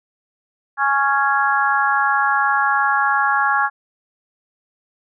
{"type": "harmonic tone", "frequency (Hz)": 277.2, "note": "C#4", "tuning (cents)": 0, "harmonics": [3, 4, 5, 6], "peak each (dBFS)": [-20, -20, -20, -20], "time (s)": [0.77, 3.7], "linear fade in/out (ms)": 50, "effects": []}